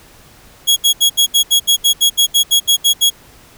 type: tone bursts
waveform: sawtooth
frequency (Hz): 3322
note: G#7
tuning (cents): 0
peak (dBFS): -5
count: 15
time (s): 0.67-3.103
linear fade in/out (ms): 20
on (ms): 95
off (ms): 72
effects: pink hiss -44 dBFS RMS until 3.57 s